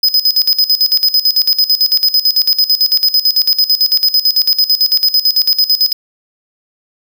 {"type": "tone with tremolo", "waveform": "square", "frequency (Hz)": 5030, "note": "D#8", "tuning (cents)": 18, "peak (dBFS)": -7, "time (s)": [0.03, 5.93], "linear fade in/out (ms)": 5, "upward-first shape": "square", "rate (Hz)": 9, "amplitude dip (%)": 80, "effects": ["8-bit"]}